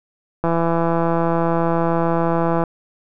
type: click train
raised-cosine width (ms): 1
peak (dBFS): -6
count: 368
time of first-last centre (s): 0.44-2.638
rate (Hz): 167
effects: none